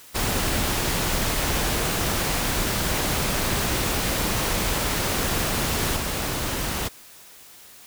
pink noise with level steps, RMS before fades -24 / -27 dBFS, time 0.14-6.89 s, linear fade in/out 20 ms, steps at 5.96 s, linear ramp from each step 5 ms, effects white hiss -47 dBFS RMS until 7.86 s

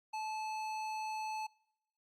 sine tone with tanh clipping, 868 Hz, A5, 24 cents flat, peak -39 dBFS, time 0.13-1.47 s, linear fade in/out 10 ms, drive 16 dB, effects noise-tail reverb RT60 0.8 s tail -24 dB re dry + Opus 48 kbps

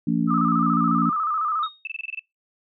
harmonic tone, 57 Hz, A#1, 38 cents flat, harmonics 3 / 4 / 5, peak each -24 / -22 / -24 dBFS, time 0.07-1.1 s, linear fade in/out 5 ms
sine tone with vibrato, 1244.5 Hz, D#6, in tune, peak -21 dBFS, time 0.27-1.69 s, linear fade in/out 50 ms, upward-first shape square, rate 14 Hz, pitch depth 66 cents each way
sine tone with exponential decay, 3729 Hz, A#7, in tune, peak -29 dBFS, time 1.63-1.86 s, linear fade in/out 5 ms, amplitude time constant 50 ms
sine tone bursts, 2637 Hz, E7, in tune, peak -27 dBFS, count 8, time 1.85-2.194 s, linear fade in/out 2 ms, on 22 ms, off 24 ms
effects noise-tail reverb RT60 0.2 s tail -23 dB re dry

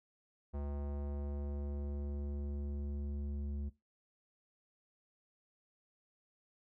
square tone with low-pass filter sweep, 71.6 Hz, D2, 43 cents flat, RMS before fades -40 dBFS, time 0.53-3.7 s, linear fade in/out 20 ms, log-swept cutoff 790 to 230 Hz, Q 1.1, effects noise-tail reverb RT60 0.2 s tail -17 dB re dry

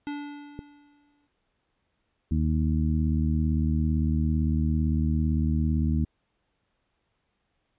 square tone with exponential decay, 290 Hz, D4, 22 cents flat, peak -30 dBFS, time 0.07-1.27 s, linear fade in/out 0 ms, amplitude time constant 260 ms
click, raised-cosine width 3 ms, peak -23 dBFS, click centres 0.591 s
harmonic tone, 77.78 Hz, D#2, in tune, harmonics 1 / 2 / 3 / 4, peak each -24 / -28 / -28 / -35 dBFS, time 2.31-6.05 s, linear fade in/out 5 ms
effects pink hiss -75 dBFS RMS until 7.78 s + resampled to 8000 Hz

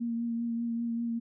sine tone with vibrato, 233.1 Hz, A#3, in tune, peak -29 dBFS, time 0-1.2 s, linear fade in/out 20 ms, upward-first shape triangle, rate 5.1 Hz, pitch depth 23 cents each way, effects none

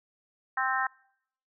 harmonic tone, 261.6 Hz, C4, in tune, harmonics 3 / 4 / 5 / 6 / 7, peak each -32 / -32 / -32 / -32 / -32 dBFS, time 0.57-0.87 s, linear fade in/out 5 ms, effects noise-tail reverb RT60 0.7 s tail -25 dB re dry

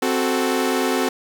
sawtooth chord, F# diminished, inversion second, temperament equal, 261.6 / 370 / 440 Hz, C4 / F#4 / A4, 0 / 0 / 0 cents, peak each -18 / -19 / -20 dBFS, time 0.02-1.09 s, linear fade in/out 5 ms, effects none

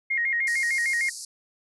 sine tone with vibrato, 2001 Hz, B6, 22 cents sharp, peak -22 dBFS, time 0.1-1.1 s, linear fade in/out 10 ms, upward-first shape square, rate 6.6 Hz, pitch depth 110 cents each way
pink band-pass noise, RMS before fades -38 dBFS, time 0.47-1.25 s, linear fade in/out 2 ms, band 4400 to 11000 Hz, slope 96 dB/octave
effects none

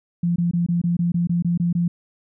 sine tone bursts, 172.5 Hz, F3, 21 cents flat, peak -17 dBFS, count 11, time 0.23-1.88 s, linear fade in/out 5 ms, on 130 ms, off 22 ms, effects none

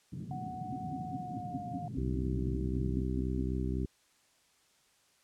pink band-pass noise, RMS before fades -42 dBFS, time 0.12-3.04 s, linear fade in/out 10 ms, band 120 to 230 Hz, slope 24 dB/octave
sine tone with pitch glide, 740 to 710.3 Hz, F#5 to F5, 0 to +29 cents, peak -40 dBFS, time 0.31-1.88 s, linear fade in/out 2 ms, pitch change -71 cents, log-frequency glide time 1.03-1.66 s
sine tone bursts, 265.8 Hz, C4, 27 cents sharp, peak -36 dBFS, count 14, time 0.72-3.416 s, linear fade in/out 5 ms, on 44 ms, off 160 ms
harmonic tone, 63.9 Hz, C2, 40 cents flat, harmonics 1 / 2 / 3 / 4 / 5 / 6, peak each -34 / -37 / -39 / -40 / -41 / -42 dBFS, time 1.97-3.86 s, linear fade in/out 5 ms
effects white hiss -68 dBFS RMS until 5.23 s + low-pass 9000 Hz 12 dB/octave

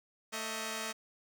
5% pulse tone pair together, 222.5 / 632.6 Hz, A3 / D#5, +20 / +29 cents, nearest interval octave + tritone, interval 1809 cents, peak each -28 dBFS, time 0.32-0.93 s, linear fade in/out 20 ms, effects none

